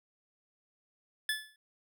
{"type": "tone with exponential decay", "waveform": "25% pulse", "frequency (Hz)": 1730, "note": "A6", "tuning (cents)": -30, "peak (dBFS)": -23, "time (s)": [1.29, 1.56], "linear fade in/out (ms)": 2, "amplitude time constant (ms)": 58, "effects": []}